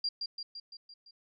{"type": "tone with echo", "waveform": "sine", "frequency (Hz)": 4766, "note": "D8", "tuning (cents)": 25, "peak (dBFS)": -29, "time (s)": [0.04, 0.09], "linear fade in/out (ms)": 5, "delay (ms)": 170, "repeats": 6, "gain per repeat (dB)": -4, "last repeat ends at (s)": 1.11, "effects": []}